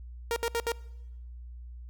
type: tone bursts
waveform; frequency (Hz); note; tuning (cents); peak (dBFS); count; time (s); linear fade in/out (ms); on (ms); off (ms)
sawtooth; 466.2; A#4; 0; -23; 4; 0.31-0.719; 0; 52; 67
effects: noise-tail reverb RT60 1.0 s tail -23 dB re dry + added 60 Hz sine -41 dBFS peak until 1.89 s